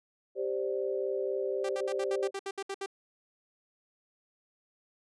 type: chord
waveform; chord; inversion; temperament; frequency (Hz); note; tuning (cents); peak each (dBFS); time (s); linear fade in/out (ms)
sine; G suspended fourth; none; equal; 392 / 523.3 / 587.3; G4 / C5 / D5; 0 / 0 / 0; -32 / -34 / -37; 0.35-2.31; 50
type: tone bursts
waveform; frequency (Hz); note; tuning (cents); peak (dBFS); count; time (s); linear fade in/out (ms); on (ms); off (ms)
sawtooth; 392; G4; 0; -30; 11; 1.64-2.861; 5; 51; 66
effects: resampled to 22050 Hz